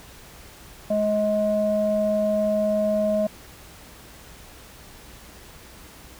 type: tone with low-pass filter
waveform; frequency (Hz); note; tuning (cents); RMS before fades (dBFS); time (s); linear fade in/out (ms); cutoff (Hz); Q
square; 210.5; G#3; +24; -22; 0.9-3.27; 5; 630; 5.7
effects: added 60 Hz sine -52 dBFS peak until 6.19 s + pink hiss -46 dBFS RMS until 6.19 s